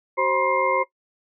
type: tone cluster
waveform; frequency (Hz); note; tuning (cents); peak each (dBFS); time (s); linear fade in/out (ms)
sine; 377 / 529 / 965 / 1052 / 2116; F#4 / C5 / B5 / C6 / C7; +32 / +19 / -40 / +9 / +19; -28 / -23 / -25 / -24 / -27; 0.17-0.84; 20
effects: noise-tail reverb RT60 0.1 s tail -17 dB re dry